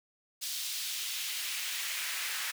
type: noise with high-pass filter sweep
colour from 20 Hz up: pink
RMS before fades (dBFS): -36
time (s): 0.41-2.52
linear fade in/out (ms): 20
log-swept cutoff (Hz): 4000 to 1700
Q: 1.3
effects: none